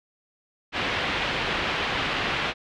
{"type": "low-pass noise", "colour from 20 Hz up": "white", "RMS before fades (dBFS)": -27, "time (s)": [0.72, 2.54], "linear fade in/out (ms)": 50, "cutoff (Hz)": 3200, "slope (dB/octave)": 24, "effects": []}